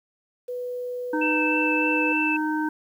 sine tone, 493.9 Hz, B4, in tune, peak -28 dBFS, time 0.48-2.13 s, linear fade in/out 10 ms
harmonic tone, 308.2 Hz, D#4, 16 cents flat, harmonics 1 / 3 / 5, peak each -24 / -29 / -31 dBFS, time 1.13-2.69 s, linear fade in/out 5 ms
sine tone with vibrato, 2645 Hz, E7, 5 cents sharp, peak -23 dBFS, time 1.21-2.37 s, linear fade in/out 10 ms, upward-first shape triangle, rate 3.3 Hz, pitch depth 10 cents each way
effects 9-bit

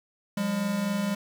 square tone pair together, 178.5 / 202.4 Hz, F3 / G#3, +38 / -44 cents, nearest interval major second, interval 218 cents, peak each -34 / -27 dBFS, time 0.37-1.15 s, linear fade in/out 5 ms, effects 9-bit

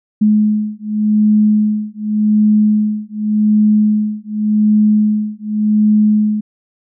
sine beating tone pair, 211.7 / 212.57 Hz, G#3 / G#3, +33 / +41 cents, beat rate 0.87 Hz, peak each -13 dBFS, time 0.21-6.41 s, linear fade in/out 10 ms, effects none

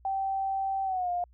sine tone with pitch glide, 776 to 707.5 Hz, G5 to F5, -18 to +22 cents, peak -27 dBFS, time 0.05-1.24 s, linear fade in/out 2 ms, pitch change -160 cents, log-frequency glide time 0.84-1.1 s, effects added 60 Hz sine -55 dBFS peak until 1.33 s

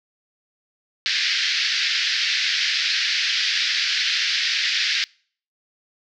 white band-pass noise, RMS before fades -22 dBFS, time 1.06-5.04 s, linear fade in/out 0 ms, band 1600 to 5200 Hz, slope 48 dB/octave, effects noise-tail reverb RT60 0.5 s tail -26 dB re dry

